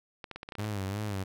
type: clicks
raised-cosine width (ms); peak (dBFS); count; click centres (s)
0.3; -24; 9; 0.242 / 0.313 / 0.36 / 0.431 / 0.489 / 0.522 / 0.553 / 0.599 / 0.645
type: tone with vibrato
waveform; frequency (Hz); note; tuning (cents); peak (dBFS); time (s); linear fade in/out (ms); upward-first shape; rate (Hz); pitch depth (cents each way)
sawtooth; 101; G#2; -48; -28; 0.58-1.24; 10; sine; 2.8; 100
effects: none